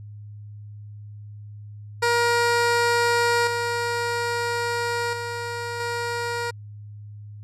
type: tone with level steps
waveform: 15% pulse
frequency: 473.8 Hz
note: A#4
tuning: 28 cents sharp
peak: -12 / -17 / -22 / -19 dBFS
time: 2.02-6.51 s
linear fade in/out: 10 ms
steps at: 3.47 / 5.13 / 5.8 s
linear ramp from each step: 2 ms
effects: added 104 Hz sine -37 dBFS peak until 7.43 s + low-pass 9000 Hz 12 dB/octave